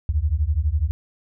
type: beating tone pair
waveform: sine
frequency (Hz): 70 / 82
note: C#2 / E2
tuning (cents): +18 / -9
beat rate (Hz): 12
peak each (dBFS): -21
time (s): 0.09-0.91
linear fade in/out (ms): 0
effects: none